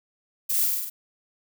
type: noise with echo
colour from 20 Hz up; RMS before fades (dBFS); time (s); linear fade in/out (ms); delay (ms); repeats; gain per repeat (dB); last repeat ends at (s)
violet; -25; 0.49-0.66; 10; 48; 5; -2; 0.9
effects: none